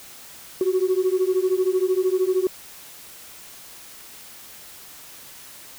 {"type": "beating tone pair", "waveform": "sine", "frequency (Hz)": [365.8, 378.8], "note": ["F#4", "F#4"], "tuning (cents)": [-20, 41], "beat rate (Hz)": 13, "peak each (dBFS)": -20, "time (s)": [0.61, 2.47], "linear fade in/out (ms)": 2, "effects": ["tanh soft clip ceiling -13 dBFS", "white hiss -43 dBFS RMS until 5.78 s"]}